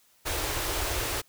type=band-stop noise; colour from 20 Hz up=pink; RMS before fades=-30 dBFS; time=0.25-1.22 s; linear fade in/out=20 ms; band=120 to 300 Hz; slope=48 dB/octave; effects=white hiss -63 dBFS RMS until 1.28 s